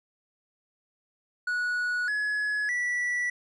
triangle tone with pitch steps, 1465 / 1692.6 / 1955.5 Hz, F#6 / G#6 / B6, -18 / +32 / -18 cents, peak -24 dBFS, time 1.47-3.3 s, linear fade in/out 5 ms, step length 610 ms, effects resampled to 24000 Hz

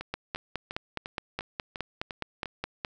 two click trains, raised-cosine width 0.3 ms, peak -15 / -20 dBFS, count 14 / 8, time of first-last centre 0.14-2.848 / 0.01-2.458 s, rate 4.8 / 2.86 Hz, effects none

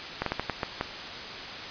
slowing click train, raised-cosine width 0.5 ms, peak -12 dBFS, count 7, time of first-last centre 0.22-0.811 s, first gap 43 ms, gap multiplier 1.33, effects white hiss -37 dBFS RMS until 1.7 s + resampled to 11025 Hz

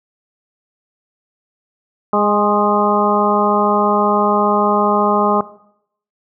harmonic tone with a mistuned harmonic, 206.4 Hz, G#3, 10 cents flat, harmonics 1 / 2 / 3 / 4 / 5 / 6, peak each -19 / -19 / -19 / -19 / -19 / -19 dBFS, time 2.13-5.41 s, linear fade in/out 2 ms, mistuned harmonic 5, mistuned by +34 cents, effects noise-tail reverb RT60 0.7 s tail -17 dB re dry

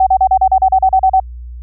sine tone bursts, 760 Hz, F#5, 46 cents sharp, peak -6 dBFS, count 12, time 0-1.2 s, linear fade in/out 5 ms, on 67 ms, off 36 ms, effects added 60 Hz sine -26 dBFS peak until 1.62 s

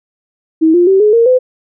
sine tone with pitch steps, 320 / 351 / 385 / 422.2 / 463.1 / 508 Hz, D#4 / F4 / G4 / G#4 / A#4 / B4, +49 / +9 / -31 / +29 / -11 / +49 cents, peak -5 dBFS, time 0.61-1.39 s, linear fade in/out 20 ms, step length 130 ms, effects none

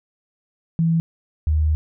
sine tone pair in turn, 164.81 / 77.13 Hz, E3 / D#2, 0 / -15 cents, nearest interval octave + minor second, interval 1315 cents, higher first, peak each -15 dBFS, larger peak neither, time 0.79-1 / 1.47-1.75 s, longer second, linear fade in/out 0 ms, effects none

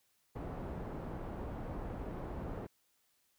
pink low-pass noise, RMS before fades -42 dBFS, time 0.35-2.67 s, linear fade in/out 10 ms, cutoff 830 Hz, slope 12 dB/octave, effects white hiss -75 dBFS RMS until 3.38 s

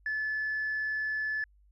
sine tone, 1731 Hz, A6, 29 cents flat, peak -28 dBFS, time 0.06-1.44 s, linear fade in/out 2 ms, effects tanh soft clip ceiling -26 dBFS + added 50 Hz sine -59 dBFS peak until 1.71 s

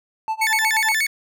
triangle tone with tremolo, 880 Hz, A5, in tune, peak -17 dBFS, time 0.28-0.92 s, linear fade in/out 0 ms, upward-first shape sine, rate 8.6 Hz, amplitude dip 95%
40% pulse tone with vibrato, 1975.5 Hz, B6, in tune, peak -17 dBFS, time 0.41-1.07 s, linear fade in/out 10 ms, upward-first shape square, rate 8.4 Hz, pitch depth 200 cents each way
effects none

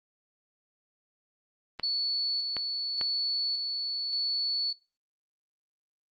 clicks, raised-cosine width 0.3 ms, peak -19 dBFS, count 3, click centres 1.797 / 2.567 / 3.012 s
sine tone with tremolo, 4435 Hz, C#8, in tune, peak -26 dBFS, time 1.83-4.73 s, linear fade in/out 5 ms, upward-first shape square, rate 0.87 Hz, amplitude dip 30%
effects noise-tail reverb RT60 0.3 s tail -22 dB re dry + Opus 24 kbps

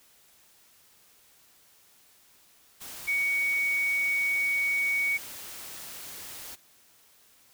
sine tone in noise, 2240 Hz, C#7, 18 cents sharp, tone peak -24 dBFS, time 3.07-5.18 s, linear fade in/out 20 ms, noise white, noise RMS -42 dBFS, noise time 2.8-6.56 s, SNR +15 dB, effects white hiss -60 dBFS RMS until 7.53 s

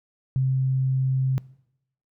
sine tone, 131.7 Hz, C3, 12 cents sharp, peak -19 dBFS, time 0.36-1.38 s, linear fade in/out 0 ms, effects noise-tail reverb RT60 0.8 s tail -22 dB re dry

